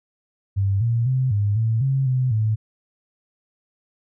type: tone with pitch steps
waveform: sine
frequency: 98.4 / 116.6 / 129.8 / 102.5 / 112.5 / 134.9 / 128.3 / 109 Hz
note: G2 / A#2 / C3 / G#2 / A2 / C#3 / C3 / A2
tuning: +7 / +1 / -13 / -22 / +39 / -47 / -34 / -16 cents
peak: -17 dBFS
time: 0.56-2.56 s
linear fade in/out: 20 ms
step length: 250 ms
effects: none